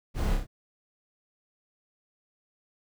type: noise with echo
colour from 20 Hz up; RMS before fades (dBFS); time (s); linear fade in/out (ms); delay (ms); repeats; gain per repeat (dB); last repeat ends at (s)
brown; -28; 0.14-0.38; 50; 30; 3; -3; 0.47
effects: none